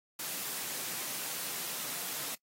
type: high-pass noise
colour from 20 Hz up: white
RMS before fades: -38 dBFS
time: 0.19-2.35 s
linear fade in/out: 5 ms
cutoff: 120 Hz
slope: 48 dB/octave
effects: noise-tail reverb RT60 0.1 s tail -25 dB re dry + AAC 48 kbps